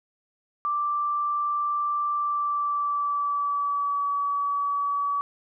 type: tone with pitch glide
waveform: sine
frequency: 1174.7 to 1140.6 Hz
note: D6 to C#6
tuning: 0 to +49 cents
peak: -23 dBFS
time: 0.65-5.21 s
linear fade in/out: 0 ms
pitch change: -51 cents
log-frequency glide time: 2.13-4.07 s
effects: none